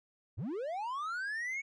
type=linear sweep; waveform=triangle; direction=up; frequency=73.42 to 2240 Hz; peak=-33 dBFS; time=0.37-1.62 s; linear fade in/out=20 ms; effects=resampled to 22050 Hz